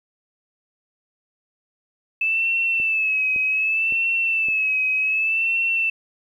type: tone with vibrato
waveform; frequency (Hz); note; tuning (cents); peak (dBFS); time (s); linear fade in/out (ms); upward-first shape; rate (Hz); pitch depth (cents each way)
sine; 2620; E7; -11; -18; 2.21-5.9; 5; sine; 0.66; 58
type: click train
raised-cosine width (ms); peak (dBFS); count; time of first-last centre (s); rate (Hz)
2; -26; 4; 2.8-4.485; 1.78
effects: 9-bit